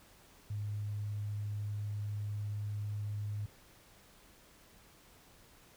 sine tone, 103.83 Hz, G#2, in tune, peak -35 dBFS, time 0.5-3.46 s, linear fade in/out 5 ms, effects pink hiss -61 dBFS RMS until 5.76 s

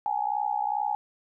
sine tone with amplitude modulation, 832 Hz, G#5, 3 cents sharp, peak -21 dBFS, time 0.06-0.95 s, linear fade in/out 0 ms, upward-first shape sine, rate 62.4 Hz, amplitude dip 90%, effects none

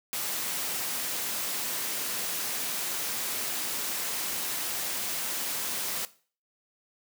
white noise, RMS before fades -32 dBFS, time 0.13-6.05 s, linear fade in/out 0 ms, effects noise-tail reverb RT60 0.4 s tail -17 dB re dry + high-pass 150 Hz 12 dB/octave

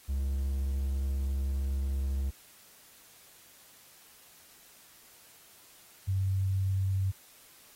triangle / sine tone pair in turn, 67.8 / 95.88 Hz, C#2 / G2, -38 / -38 cents, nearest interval tritone, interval 600 cents, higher second, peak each -26 dBFS, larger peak neither, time 0.08-2.31 / 6.07-7.12 s, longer first, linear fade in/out 20 ms, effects white hiss -57 dBFS RMS until 7.75 s + AAC 48 kbps

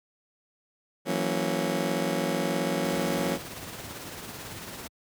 20% pulse chord, F# dominant seventh, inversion third, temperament just, 166.5 / 185 / 231.2 / 277.5 Hz, E3 / F#3 / A#3 / C#4, +18 / 0 / -14 / +2 cents, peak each -27 dBFS, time 1.05-3.39 s, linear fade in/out 50 ms
pink noise with tremolo, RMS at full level -38 dBFS, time 2.84-4.88 s, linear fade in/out 10 ms, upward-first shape sine, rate 18 Hz, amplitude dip 35%
effects high-pass 80 Hz 12 dB/octave

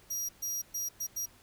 sawtooth tone bursts at uneven times, 5730 Hz, F8, 44 cents sharp, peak -30 dBFS, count 5, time 0.1-0.29 / 0.42-0.62 / 0.74-0.89 / 1-1.07 / 1.16-1.26 s, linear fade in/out 10 ms, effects pink hiss -60 dBFS RMS until 1.42 s

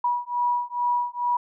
sine beating tone pair, 969 / 971.3 Hz, B5 / B5, -33 / -29 cents, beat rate 2.3 Hz, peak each -25 dBFS, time 0.04-1.37 s, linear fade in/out 5 ms, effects none

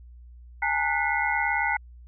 sine tone cluster, 821 / 899 / 1469 / 1989 / 2137 Hz, G#5 / A5 / F#6 / B6 / C7, -20 / +37 / -13 / +12 / +36 cents, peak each -29 dBFS, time 0.62-1.77 s, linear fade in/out 5 ms, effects added 60 Hz sine -44 dBFS peak until 2.07 s

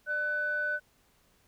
sine tone pair together, 596 / 1500.1 Hz, D5 / F#6, +25 / +23 cents, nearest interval octave + major third, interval 1598 cents, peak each -37 / -28 dBFS, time 0.06-0.8 s, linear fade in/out 50 ms, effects tanh soft clip ceiling -21 dBFS + pink hiss -67 dBFS RMS until 1.47 s

